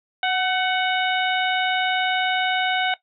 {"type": "harmonic tone with a mistuned harmonic", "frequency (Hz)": 740, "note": "F#5", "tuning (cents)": 0, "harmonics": [1, 2, 3, 4, 5], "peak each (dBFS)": [-22, -25, -27, -28, -29], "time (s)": [0.23, 2.94], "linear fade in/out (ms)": 2, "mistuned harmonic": 2, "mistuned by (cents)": 38, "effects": ["noise-tail reverb RT60 0.1 s tail -17 dB re dry"]}